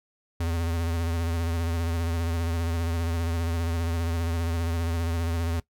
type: tone with vibrato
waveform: square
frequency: 83.6 Hz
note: E2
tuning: 25 cents sharp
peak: -26 dBFS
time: 0.4-5.6 s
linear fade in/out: 5 ms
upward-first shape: sine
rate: 15 Hz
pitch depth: 44 cents each way
effects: noise-tail reverb RT60 0.1 s tail -19 dB re dry